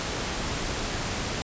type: noise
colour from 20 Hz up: pink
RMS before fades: -30 dBFS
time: 0-1.42 s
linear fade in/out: 0 ms
effects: resampled to 16000 Hz